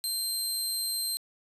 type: tone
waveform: 20% pulse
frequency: 4149 Hz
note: C8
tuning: 15 cents flat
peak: -23 dBFS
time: 0.04-1.17 s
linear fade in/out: 0 ms
effects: resampled to 32000 Hz + 9-bit